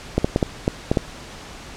clicks, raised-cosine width 2 ms, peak -3 dBFS, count 7, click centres 0.18 / 0.245 / 0.361 / 0.428 / 0.679 / 0.915 / 0.972 s, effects pink hiss -38 dBFS RMS until 1.76 s + low-pass 7000 Hz 12 dB/octave

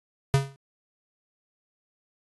square tone with exponential decay, 137.3 Hz, C#3, 16 cents flat, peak -15 dBFS, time 0.34-0.56 s, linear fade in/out 0 ms, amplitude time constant 47 ms, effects AAC 32 kbps

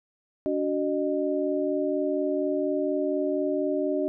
sine tone cluster, 289.1 / 373.3 / 612 Hz, D4 / F#4 / D#5, -27 / +15 / -29 cents, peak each -28 dBFS, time 0.46-4.08 s, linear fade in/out 0 ms, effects none

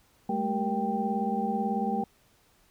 sine tone cluster, 202.2 / 220.4 / 390.9 / 473.3 / 785 Hz, G#3 / A3 / G4 / A#4 / G5, -46 / +3 / -5 / +26 / +2 cents, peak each -32 / -31 / -37 / -37 / -30 dBFS, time 0.29-2.04 s, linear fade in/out 5 ms, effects pink hiss -64 dBFS RMS until 2.7 s

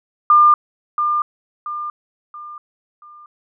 sine tone with echo, 1200 Hz, D6, 37 cents sharp, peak -7 dBFS, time 0.3-0.54 s, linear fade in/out 2 ms, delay 680 ms, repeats 4, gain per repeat -8 dB, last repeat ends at 3.26 s, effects none

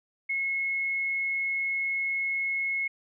sine tone, 2176 Hz, C#7, 33 cents flat, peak -26 dBFS, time 0.29-2.88 s, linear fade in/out 10 ms, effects none

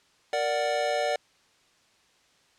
square chord, Bb augmented, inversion none, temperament equal, 466.2 / 587.3 / 740 Hz, Bb4 / D5 / F#5, 0 / 0 / 0 cents, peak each -33 / -28 / -30 dBFS, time 0.33-1.16 s, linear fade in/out 2 ms, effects white hiss -63 dBFS RMS until 2.58 s + low-pass 6000 Hz 12 dB/octave

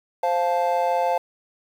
triangle chord, F major, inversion second, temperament just, 523.8 / 698.5 / 873.1 Hz, C5 / F5 / A5, +2 / 0 / -14 cents, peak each -22 / -21 / -22 dBFS, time 0.23-1.18 s, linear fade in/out 5 ms, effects 8-bit

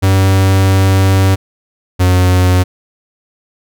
45% pulse tone pair in turn, 95.9 / 91.2 Hz, G2 / F#2, -37 / -24 cents, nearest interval minor second, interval 87 cents, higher first, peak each -7 dBFS, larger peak neither, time 0.02-1.36 / 1.99-2.64 s, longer first, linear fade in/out 20 ms, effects none

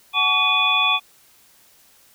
sine tone cluster, 747 / 860 / 1132 / 2473 / 3438 Hz, F#5 / A5 / C#6 / D#7 / A7, +16 / -40 / +36 / -11 / -41 cents, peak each -28 / -28 / -22 / -19 / -20 dBFS, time 0.13-1 s, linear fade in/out 50 ms, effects white hiss -54 dBFS RMS until 2.14 s

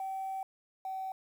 sine tone pair in turn, 769 / 762.4 Hz, G5 / G5, -33 / -48 cents, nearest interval unison, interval 15 cents, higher first, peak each -33 / -34 dBFS, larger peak first, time 0-0.43 / 0.85-1.12 s, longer first, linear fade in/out 2 ms, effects tanh soft clip ceiling -31 dBFS + 10-bit

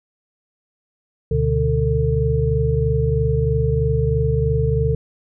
sine tone cluster, 72.7 / 124.1 / 147.2 / 448.6 Hz, D2 / B2 / D3 / A4, -17 / +9 / +4 / +34 cents, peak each -21 dBFS, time 1.31-4.95 s, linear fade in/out 5 ms, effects none

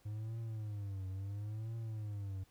triangle tone with vibrato, 103.83 Hz, G#2, in tune, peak -37 dBFS, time 0.05-2.44 s, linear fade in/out 10 ms, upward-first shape triangle, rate 0.73 Hz, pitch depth 180 cents each way, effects pink hiss -70 dBFS RMS until 2.5 s

